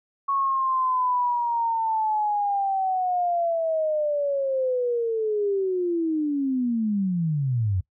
sine linear sweep, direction down, 1108.7 to 87.4 Hz, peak -21 dBFS, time 0.28-7.81 s, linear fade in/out 10 ms, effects noise-tail reverb RT60 0.1 s tail -20 dB re dry

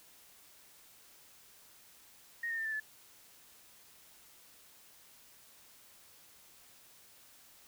sine tone with pitch steps, 1864 / 1829.9 / 1796.4 / 1763.5 / 1731.2 Hz, A#6 / A#6 / A6 / A6 / A6, -1 / -33 / +35 / +3 / -29 cents, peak -34 dBFS, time 2.43-2.8 s, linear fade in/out 5 ms, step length 74 ms, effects white hiss -60 dBFS RMS until 7.67 s

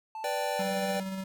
triangle tone, 880 Hz, A5, in tune, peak -34 dBFS, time 0.15-0.62 s, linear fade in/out 2 ms
square chord, G major, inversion first, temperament equal, 493.9 / 587.3 / 784 Hz, B4 / D5 / G5, 0 / 0 / 0 cents, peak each -37 / -33 / -35 dBFS, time 0.24-1 s, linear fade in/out 2 ms
square tone with tremolo, 191.1 Hz, G3, 44 cents flat, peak -33 dBFS, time 0.59-1.24 s, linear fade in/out 5 ms, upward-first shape square, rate 17 Hz, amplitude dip 25%
effects none

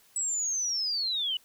sine linear sweep, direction down, 7902 to 2907 Hz, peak -27 dBFS, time 0.16-1.37 s, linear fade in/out 2 ms, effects white hiss -61 dBFS RMS until 1.44 s

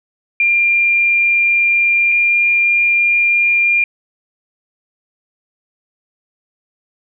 sine tone pair in turn, 2392 / 2401 Hz, D7 / D7, +31 / +38 cents, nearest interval unison, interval 7 cents, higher second, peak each -10 dBFS, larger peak neither, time 0.4-2.12 / 2.12-3.84 s, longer neither, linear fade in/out 2 ms, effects none

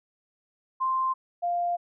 sine tone pair in turn, 1046.5 / 698.5 Hz, C6 / F5, 0 / 0 cents, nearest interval perfect fifth, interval 700 cents, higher first, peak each -23 / -24 dBFS, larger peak first, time 0.8-1.14 / 1.42-1.77 s, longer second, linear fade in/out 20 ms, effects none

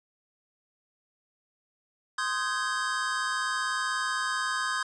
square chord, Ab major seventh, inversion first, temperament equal with one note detuned, 1046.5 / 1244.5 / 1541 / 1661.2 Hz, C6 / Eb6 / G6 / Ab6, 0 / 0 / -30 / 0 cents, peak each -34 dBFS, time 2.18-4.83 s, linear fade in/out 5 ms, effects resampled to 22050 Hz

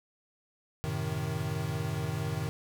square chord, F# diminished seventh, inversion none, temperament equal, 92.5 / 110 / 130.81 / 155.56 Hz, F#2 / A2 / C3 / Eb3, 0 / 0 / 0 / 0 cents, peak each -39 / -38 / -38 / -35 dBFS, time 0.84-2.49 s, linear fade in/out 0 ms, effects none

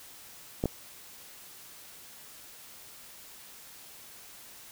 clicks, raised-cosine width 2 ms, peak -14 dBFS, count 2, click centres 0.639 / 0.657 s, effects white hiss -50 dBFS RMS until 4.71 s

